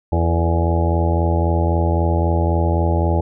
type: harmonic tone with a mistuned harmonic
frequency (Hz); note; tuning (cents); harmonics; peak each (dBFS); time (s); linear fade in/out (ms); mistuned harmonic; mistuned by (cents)
83.8; E2; +29; 1 / 2 / 3 / 4 / 5 / 6 / 7 / 8 / 9 / 10; -16 / -24 / -31 / -24 / -28 / -30 / -26 / -33 / -30 / -26; 0.12-3.21; 5; 5; +52
effects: none